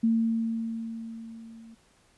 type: tone with level ramp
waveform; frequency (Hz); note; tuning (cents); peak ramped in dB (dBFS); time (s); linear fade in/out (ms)
sine; 226.8; A#3; -47; -19 to -46; 0.03-1.75; 10
effects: pink hiss -63 dBFS RMS until 2.17 s + resampled to 24000 Hz